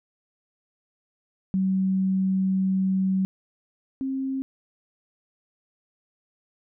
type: tone pair in turn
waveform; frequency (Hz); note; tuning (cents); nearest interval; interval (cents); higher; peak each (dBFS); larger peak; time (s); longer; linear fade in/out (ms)
sine; 189.9 / 266.9; F#3 / C4; +45 / +35; tritone; 590; second; -20 / -25; first; 1.54-3.25 / 4.01-4.42; first; 0
effects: none